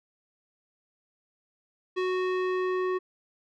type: tone with low-pass filter sweep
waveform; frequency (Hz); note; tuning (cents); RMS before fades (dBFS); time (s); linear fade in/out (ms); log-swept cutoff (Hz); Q
square; 369.2; F#4; -4; -28; 1.96-2.99; 20; 3100 to 1600; 1.1
effects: none